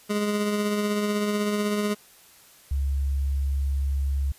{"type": "tone with tremolo", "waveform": "25% pulse", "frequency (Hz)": 207.7, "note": "G#3", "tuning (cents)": 0, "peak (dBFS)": -18, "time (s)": [0.09, 1.95], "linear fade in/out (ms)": 20, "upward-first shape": "triangle", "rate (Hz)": 16, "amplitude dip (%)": 35}
{"type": "tone", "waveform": "sine", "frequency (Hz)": 69.1, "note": "C#2", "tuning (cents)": -5, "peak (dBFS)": -22, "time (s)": [2.71, 4.32], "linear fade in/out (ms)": 5}
{"effects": ["white hiss -53 dBFS RMS until 4.38 s", "resampled to 32000 Hz"]}